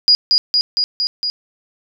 sine tone with echo, 4887 Hz, D#8, 32 cents flat, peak -7 dBFS, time 0.08-0.15 s, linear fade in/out 0 ms, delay 230 ms, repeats 5, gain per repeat -2 dB, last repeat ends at 1.3 s, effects none

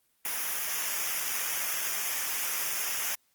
white noise with comb filter, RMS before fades -32 dBFS, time 0.25-3.15 s, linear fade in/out 2 ms, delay 0.24 ms, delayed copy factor -0.75, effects white hiss -71 dBFS RMS until 3.34 s + Opus 24 kbps

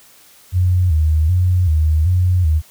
sine tone with vibrato, 84 Hz, E2, 33 cents sharp, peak -11 dBFS, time 0.52-2.62 s, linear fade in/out 50 ms, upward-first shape square, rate 1.3 Hz, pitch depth 130 cents each way, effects white hiss -47 dBFS RMS until 2.7 s

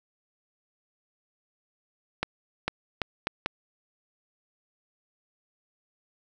accelerating click train, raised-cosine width 0.3 ms, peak -10 dBFS, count 5, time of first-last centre 2.23-3.46 s, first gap 450 ms, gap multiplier 0.75, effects none

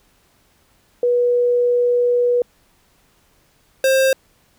sine / square tone pair in turn, 486.4 / 530.9 Hz, B4 / C5, -26 / +25 cents, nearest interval major second, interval 151 cents, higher second, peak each -13 dBFS, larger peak neither, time 1.03-2.42 / 3.84-4.13 s, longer first, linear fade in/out 2 ms, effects pink hiss -58 dBFS RMS until 4.58 s

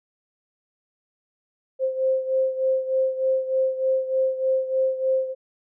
sine beating tone pair, 524 / 527.3 Hz, C5 / C5, +2 / +13 cents, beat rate 3.3 Hz, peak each -21 / -26 dBFS, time 1.79-5.35 s, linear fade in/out 50 ms, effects none

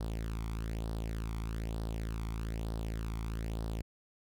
sawtooth tone with flanger, 55.3 Hz, A1, 9 cents sharp, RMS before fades -37 dBFS, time 0-3.82 s, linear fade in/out 10 ms, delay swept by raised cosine 0.21 to 0.9 ms, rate 1.1 Hz, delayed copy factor +0.65, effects none

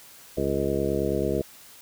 harmonic tone, 69.3 Hz, C#2, in tune, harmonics 1 / 2 / 3 / 4 / 5 / 6 / 7 / 9, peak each -34 / -33 / -32 / -34 / -29 / -29 / -30 / -32 dBFS, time 0.37-1.42 s, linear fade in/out 5 ms, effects white hiss -49 dBFS RMS until 1.81 s

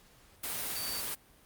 sine tone in noise, 4588 Hz, D8, 41 cents flat, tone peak -39 dBFS, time 0.75-1.01 s, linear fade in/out 10 ms, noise white, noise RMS -36 dBFS, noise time 0.43-1.15 s, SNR -6 dB, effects pink hiss -61 dBFS RMS until 1.45 s + Opus 48 kbps

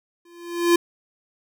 square tone with exponential growth, 344.3 Hz, F4, 25 cents flat, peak -12 dBFS, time 0.25-0.76 s, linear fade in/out 5 ms, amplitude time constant 110 ms, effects none

